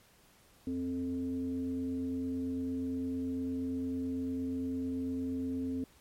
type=tone with frequency modulation; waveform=sine; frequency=262.6 Hz; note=C4; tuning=6 cents sharp; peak=-32 dBFS; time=0.67-5.84 s; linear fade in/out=2 ms; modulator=178 Hz; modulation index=0.49; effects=pink hiss -63 dBFS RMS until 6 s + MP3 64 kbps